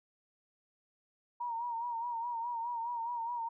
sine tone with vibrato, 940 Hz, A#5, 14 cents sharp, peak -34 dBFS, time 1.4-3.49 s, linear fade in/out 10 ms, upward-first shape sine, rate 4.8 Hz, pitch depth 59 cents each way, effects none

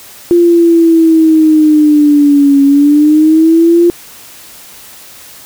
sine linear two-way sweep, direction down then up, 347.9 to 277.2 to 347.9 Hz, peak -3 dBFS, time 0.31-3.9 s, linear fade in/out 0 ms, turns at 2.63 s, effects white hiss -34 dBFS RMS until 5.45 s

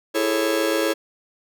45% pulse chord, A major seventh, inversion second, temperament just, 330 / 412.5 / 440 / 550 Hz, E4 / G#4 / A4 / C#5, +2 / -12 / 0 / -14 cents, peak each -24 / -28 / -26 / -24 dBFS, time 0.14-0.94 s, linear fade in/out 20 ms, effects none

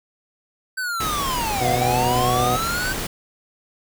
square linear two-way sweep, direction down then up, 1547 to 675 to 1547 Hz, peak -24 dBFS, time 0.77-2.93 s, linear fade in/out 10 ms, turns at 1.69 s
pink noise, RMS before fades -27 dBFS, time 1-3.07 s, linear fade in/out 5 ms
harmonic tone, 123.47 Hz, B2, in tune, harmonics 1 / 2 / 3 / 4 / 5 / 6, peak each -25 / -30 / -29 / -27 / -30 / -21 dBFS, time 1.6-2.57 s, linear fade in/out 20 ms
effects none

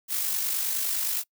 blue noise with amplitude modulation, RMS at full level -26 dBFS, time 0.08-1.24 s, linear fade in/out 50 ms, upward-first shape sine, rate 49.7 Hz, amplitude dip 40%, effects noise-tail reverb RT60 0.1 s tail -24 dB re dry

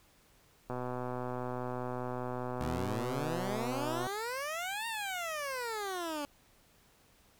click train, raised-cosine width 1 ms, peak -24 dBFS, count 422, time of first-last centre 0.7-4.068 s, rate 125 Hz
15% pulse exponential two-way sweep, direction up then down, 74.1 to 932.3 to 282.7 Hz, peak -29 dBFS, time 2.61-6.25 s, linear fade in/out 0 ms, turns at 4.87 s
effects pink hiss -65 dBFS RMS until 7.39 s

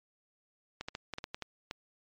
clicks, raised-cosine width 0.2 ms, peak -20 dBFS, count 9, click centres 0.81 / 0.885 / 0.951 / 1.137 / 1.184 / 1.241 / 1.345 / 1.423 / 1.711 s, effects low-pass 6000 Hz 12 dB/octave + MP3 64 kbps

